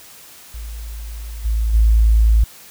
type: tone with level steps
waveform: sine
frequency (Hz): 55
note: A1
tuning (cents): 0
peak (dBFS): -27 / -15 / -9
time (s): 0.54-2.44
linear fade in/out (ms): 5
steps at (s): 1.44 / 1.73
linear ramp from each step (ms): 20
effects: white hiss -42 dBFS RMS until 2.7 s